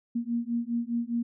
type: beating tone pair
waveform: sine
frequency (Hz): 233.1 / 238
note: A#3 / A#3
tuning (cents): 0 / +36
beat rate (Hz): 4.9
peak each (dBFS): -30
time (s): 0.15-1.23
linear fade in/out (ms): 10
effects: none